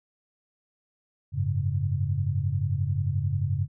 sine chord, F# suspended second, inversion none, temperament equal, 92.5 / 103.83 / 138.59 Hz, F#2 / G#2 / C#3, 0 / 0 / 0 cents, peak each -28 dBFS, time 1.32-3.68 s, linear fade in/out 50 ms, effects none

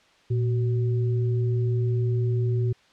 sine tone pair together, 116.54 / 375.4 Hz, A#2 / F#4, 0 / +25 cents, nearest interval octave + minor sixth, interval 2025 cents, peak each -21 / -31 dBFS, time 0.3-2.73 s, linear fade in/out 10 ms, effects white hiss -58 dBFS RMS until 2.92 s + low-pass 4000 Hz 12 dB/octave

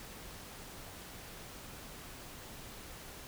silence, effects pink hiss -49 dBFS RMS until 3.27 s

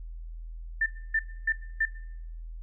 sine tone bursts, 1784 Hz, A6, 23 cents sharp, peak -22 dBFS, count 4, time 0.81-1.854 s, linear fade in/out 5 ms, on 51 ms, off 280 ms, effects noise-tail reverb RT60 0.8 s tail -21 dB re dry + added 41 Hz sine -37 dBFS peak until 2.62 s

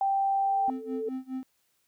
sine tone, 784 Hz, G5, in tune, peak -23 dBFS, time 0.01-0.7 s, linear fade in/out 2 ms
sine tone with exponential growth, 441.7 Hz, A4, 7 cents sharp, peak -27 dBFS, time 0.17-1.09 s, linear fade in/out 5 ms, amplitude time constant 200 ms
triangle tone with tremolo, 260.4 Hz, C4, 8 cents flat, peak -28 dBFS, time 0.68-1.43 s, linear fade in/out 0 ms, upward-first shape sine, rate 4.8 Hz, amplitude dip 95%
effects white hiss -72 dBFS RMS until 1.87 s

